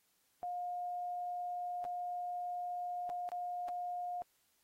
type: tone with dropouts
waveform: sine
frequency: 712 Hz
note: F5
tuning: 33 cents sharp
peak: -37 dBFS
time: 0.43-4.22 s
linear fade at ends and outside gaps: 0 ms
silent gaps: 1.842-1.85 / 3.093-3.099 / 3.29-3.318 / 3.684-3.688 s
effects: white hiss -75 dBFS RMS until 4.63 s + AAC 48 kbps